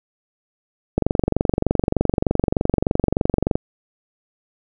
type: click train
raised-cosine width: 2 ms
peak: -3 dBFS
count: 61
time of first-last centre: 0.98-3.555 s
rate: 23.3 Hz
effects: none